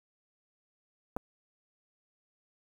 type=clicks; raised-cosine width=1 ms; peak=-20 / -24 dBFS; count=2; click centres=1.165 / 1.169 s; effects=8-bit